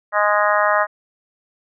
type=harmonic tone; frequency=207.7 Hz; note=G#3; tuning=in tune; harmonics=3 / 4 / 5 / 6 / 7 / 8 / 9; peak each=-19 / -23 / -21 / -20 / -25 / -24 / -24 dBFS; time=0.12-0.87 s; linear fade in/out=50 ms; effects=none